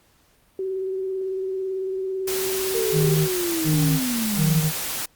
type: tone with vibrato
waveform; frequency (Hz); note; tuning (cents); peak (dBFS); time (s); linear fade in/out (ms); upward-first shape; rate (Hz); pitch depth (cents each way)
sine; 380; F#4; +46; -24; 0.59-3.17; 2; triangle; 18; 27
type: noise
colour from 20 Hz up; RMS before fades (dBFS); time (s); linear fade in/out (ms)
white; -28; 2.27-5.06; 10
type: linear sweep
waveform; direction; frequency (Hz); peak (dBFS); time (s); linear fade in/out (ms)
sine; down; 460 to 159.1; -23; 2.74-4.64; 10
type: tone bursts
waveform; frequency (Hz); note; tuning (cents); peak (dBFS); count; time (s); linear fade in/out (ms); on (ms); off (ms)
triangle; 155.56; D#3; 0; -16; 3; 2.92-4.72; 50; 360; 360
effects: pink hiss -60 dBFS RMS until 5.15 s + Opus 48 kbps